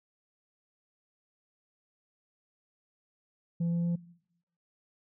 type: tone with pitch steps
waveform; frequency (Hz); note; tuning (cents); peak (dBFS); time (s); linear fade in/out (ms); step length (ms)
sine; 169.5 / 170.68 / 171.87; E3 / F3 / F3; +49 / -39 / -27; -24; 3.6-3.96; 10; 120
effects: noise-tail reverb RT60 0.8 s tail -23 dB re dry + tanh soft clip ceiling -26 dBFS